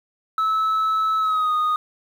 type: tone with pitch glide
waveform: sine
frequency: 1302 to 1238.2 Hz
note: E6 to D#6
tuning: -22 to -9 cents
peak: -15 dBFS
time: 0.38-1.76 s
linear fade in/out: 2 ms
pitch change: -87 cents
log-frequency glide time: 1.18-1.52 s
effects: tanh soft clip ceiling -17 dBFS + 8-bit